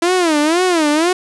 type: tone with vibrato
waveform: sawtooth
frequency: 330 Hz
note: E4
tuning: 2 cents sharp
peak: -8 dBFS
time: 0.02-1.13 s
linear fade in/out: 5 ms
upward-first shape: sine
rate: 2 Hz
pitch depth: 200 cents each way
effects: resampled to 24000 Hz + 7-bit